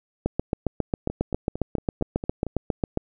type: two click trains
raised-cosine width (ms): 2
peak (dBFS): -17 / -9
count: 7 / 21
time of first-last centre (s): 1.1-2.467 / 0.26-2.974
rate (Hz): 4.39 / 7.37
effects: none